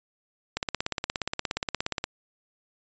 click train, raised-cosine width 0.2 ms, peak -10 dBFS, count 26, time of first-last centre 0.57-2.041 s, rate 17 Hz, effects resampled to 16000 Hz

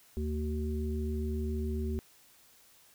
harmonic tone, 75.6 Hz, D#2, 49 cents flat, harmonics 1 / 3 / 5, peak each -32 / -37 / -39 dBFS, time 0.17-1.99 s, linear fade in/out 0 ms, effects white hiss -61 dBFS RMS until 2.94 s

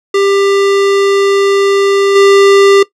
square tone with level steps, 396.5 Hz, G4, 20 cents sharp, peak -8 / -4 dBFS, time 0.14-2.83 s, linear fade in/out 5 ms, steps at 2.15 s, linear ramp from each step 10 ms, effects noise-tail reverb RT60 0.1 s tail -18 dB re dry + low-pass 6000 Hz 12 dB/octave

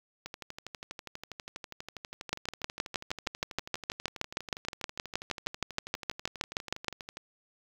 two click trains, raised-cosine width 0.2 ms, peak -23 / -12 dBFS, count 86 / 30, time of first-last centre 0.26-7.171 / 2.33-6.883 s, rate 12.3 / 6.37 Hz, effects 7-bit

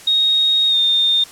sine tone with pitch glide, 3742 to 3640 Hz, A#7 to A#7, +6 to -42 cents, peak -12 dBFS, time 0.07-1.24 s, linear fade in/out 5 ms, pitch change -48 cents, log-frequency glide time 0.68-0.77 s, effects white hiss -39 dBFS RMS until 1.31 s + low-pass 10000 Hz 12 dB/octave

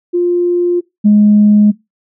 sine tone pair in turn, 351.3 / 208.9 Hz, F4 / G#3, +10 / +10 cents, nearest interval major sixth, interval 900 cents, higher first, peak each -9 / -3 dBFS, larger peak second, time 0.13-0.81 / 1.04-1.72 s, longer neither, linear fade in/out 20 ms, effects noise-tail reverb RT60 0.2 s tail -22 dB re dry + tanh soft clip ceiling 0 dBFS

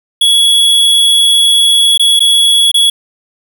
square tone with dropouts, 3363 Hz, G#7, 21 cents sharp, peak -6 dBFS, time 0.21-2.9 s, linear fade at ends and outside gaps 5 ms, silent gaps 1.977-1.995 / 2.194-2.204 / 2.716-2.742 s, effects none

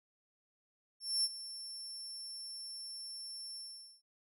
35% pulse tone with ADSR envelope, 5410 Hz, E8, 44 cents sharp, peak -26 dBFS, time 1-4.02 s, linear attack 240 ms, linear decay 41 ms, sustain -15 dB, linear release 450 ms, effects none

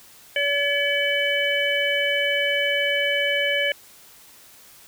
harmonic tone with a mistuned harmonic, 570 Hz, C#5, 48 cents sharp, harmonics 1 / 3 / 4 / 5, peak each -25 / -25 / -25 / -25 dBFS, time 0.36-3.72 s, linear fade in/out 2 ms, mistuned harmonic 5, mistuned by +90 cents, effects white hiss -49 dBFS RMS until 4.87 s

